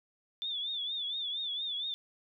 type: tone with vibrato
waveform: sine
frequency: 3520 Hz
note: A7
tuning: in tune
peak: -33 dBFS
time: 0.42-1.94 s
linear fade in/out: 0 ms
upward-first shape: triangle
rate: 4.3 Hz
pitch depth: 110 cents each way
effects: none